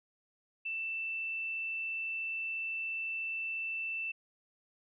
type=tone; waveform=sine; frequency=2663 Hz; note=E7; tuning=17 cents sharp; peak=-34 dBFS; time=0.65-4.12 s; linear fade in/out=10 ms; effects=none